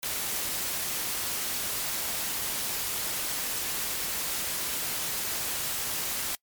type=noise; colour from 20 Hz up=white; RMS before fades=-31 dBFS; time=0.03-6.35 s; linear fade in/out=0 ms; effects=noise-tail reverb RT60 0.1 s tail -26 dB re dry + MP3 96 kbps